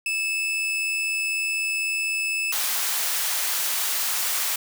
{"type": "tone", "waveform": "40% pulse", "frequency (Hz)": 2618, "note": "E7", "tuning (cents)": -13, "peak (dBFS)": -22, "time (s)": [0.06, 2.52], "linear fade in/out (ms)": 2}
{"type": "high-pass noise", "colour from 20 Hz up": "white", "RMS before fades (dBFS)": -25, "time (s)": [2.52, 4.56], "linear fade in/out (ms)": 5, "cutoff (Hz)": 760, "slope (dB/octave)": 12}
{"effects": []}